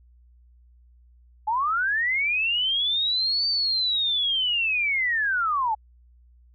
sine linear two-way sweep, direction up then down, 830.6 to 4615 to 830.6 Hz, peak -21 dBFS, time 1.47-5.75 s, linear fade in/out 10 ms, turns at 3.48 s, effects added 60 Hz sine -52 dBFS peak until 6.54 s

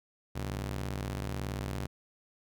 sawtooth ring-modulated tone, 98 Hz, G2, in tune, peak -27 dBFS, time 0.35-1.87 s, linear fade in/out 10 ms, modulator 28.4 Hz, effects none

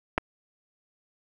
clicks, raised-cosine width 0.5 ms, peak -8 / -16 dBFS, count 2, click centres 0.179 / 0.182 s, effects none

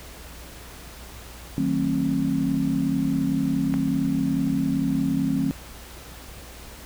sine chord, D# diminished seventh, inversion none, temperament just, 155.56 / 186.68 / 224 / 268.8 Hz, D#3 / F#3 / A3 / C4, 0 / +16 / +31 / +47 cents, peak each -28 / -28 / -28 / -23 dBFS, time 1.58-5.51 s, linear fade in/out 0 ms
click, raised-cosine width 0.5 ms, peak -17 dBFS, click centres 3.74 s
effects added 60 Hz sine -43 dBFS peak until 6.85 s + pink hiss -43 dBFS RMS until 6.85 s

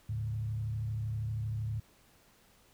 sine tone with frequency modulation, 109.2 Hz, A2, 13 cents flat, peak -32 dBFS, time 0.09-1.8 s, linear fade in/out 5 ms, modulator 32.7 Hz, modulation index 0.6, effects pink hiss -64 dBFS RMS until 2.73 s

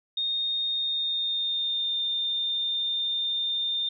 sine tone with pitch glide, 3690 to 3616 Hz, A#7 to A7, -18 to +47 cents, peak -25 dBFS, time 0.17-3.89 s, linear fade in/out 5 ms, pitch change -35 cents, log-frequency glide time 0.69-1.99 s, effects none

